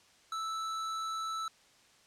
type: tone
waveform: square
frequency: 1316 Hz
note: E6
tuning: 3 cents flat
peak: -35 dBFS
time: 0.32-1.48 s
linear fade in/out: 2 ms
effects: white hiss -63 dBFS RMS until 2.06 s + low-pass 7000 Hz 12 dB/octave